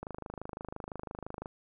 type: click train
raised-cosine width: 1 ms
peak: -25 dBFS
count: 38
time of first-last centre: 0.03-1.459 s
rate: 25.9 Hz
effects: none